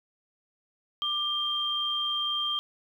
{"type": "tone pair together", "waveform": "sine", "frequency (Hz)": [1188, 3181], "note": ["D6", "G7"], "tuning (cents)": [20, 25], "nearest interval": "octave + perfect fourth", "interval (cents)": 1705, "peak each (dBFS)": [-34, -27], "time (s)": [1.02, 2.59], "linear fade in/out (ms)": 0, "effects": ["10-bit"]}